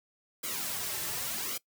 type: noise with flanger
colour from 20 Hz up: white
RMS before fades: -35 dBFS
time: 0.43-1.58 s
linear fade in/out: 10 ms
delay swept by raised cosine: 1.1 to 4.2 ms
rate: 0.88 Hz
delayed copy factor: -0.85
effects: noise-tail reverb RT60 0.1 s tail -21 dB re dry